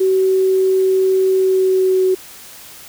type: tone with pitch glide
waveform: sine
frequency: 378.7 to 374.1 Hz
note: F#4 to F#4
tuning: +40 to +19 cents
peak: -11 dBFS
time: 0-2.15 s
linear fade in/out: 10 ms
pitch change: -21 cents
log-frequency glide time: 1.33-2.04 s
effects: white hiss -38 dBFS RMS until 2.88 s